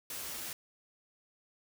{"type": "noise with comb filter", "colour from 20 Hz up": "white", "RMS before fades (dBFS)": -41, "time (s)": [0.1, 0.53], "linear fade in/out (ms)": 2, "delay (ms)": 12, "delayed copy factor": 0.6, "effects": []}